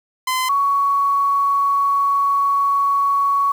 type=tone pair in turn; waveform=sawtooth / sine; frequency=1027 / 1118.4 Hz; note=C6 / C#6; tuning=-33 / +15 cents; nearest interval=minor second; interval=148 cents; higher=second; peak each=-14 dBFS; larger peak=neither; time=0.27-0.49 / 0.49-3.52 s; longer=second; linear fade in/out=5 ms; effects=7-bit